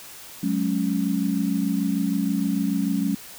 sine chord, F# suspended second, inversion none, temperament equal with one note detuned, 185 / 211.6 / 277.2 Hz, F#3 / G#3 / C#4, 0 / +33 / 0 cents, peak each -25 dBFS, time 0.43-3.15 s, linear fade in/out 5 ms, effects white hiss -42 dBFS RMS until 3.38 s

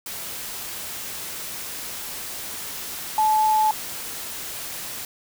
sine tone in noise, 864 Hz, A5, 32 cents flat, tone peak -16 dBFS, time 3.18-3.71 s, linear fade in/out 2 ms, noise white, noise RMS -33 dBFS, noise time 0.06-5.05 s, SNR +14 dB, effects none

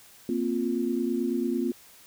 sine chord, Bb suspended second, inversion none, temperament just, 233.1 / 262.2 / 349.6 Hz, Bb3 / C4 / F4, 0 / +4 / +2 cents, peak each -29 dBFS, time 0.29-1.72 s, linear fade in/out 2 ms, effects white hiss -53 dBFS RMS until 2.06 s

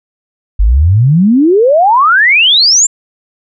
sine exponential sweep, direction up, 46.09 to 7500 Hz, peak -4 dBFS, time 0.59-2.87 s, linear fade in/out 10 ms, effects none

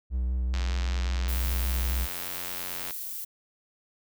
triangle tone with vibrato, 62.4 Hz, B1, 19 cents sharp, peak -23 dBFS, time 0.1-2.08 s, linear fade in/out 50 ms, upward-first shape triangle, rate 5.1 Hz, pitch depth 31 cents each way
click train, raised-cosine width 0.2 ms, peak -19 dBFS, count 212, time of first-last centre 0.54-2.908 s, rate 89.1 Hz
violet noise, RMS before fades -36 dBFS, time 1.28-3.25 s, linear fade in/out 10 ms
effects none

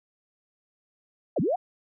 sine linear two-way sweep, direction down then up, 775 to 133.8 to 775 Hz, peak -22 dBFS, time 1.36-1.56 s, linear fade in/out 10 ms, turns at 1.4 s, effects none

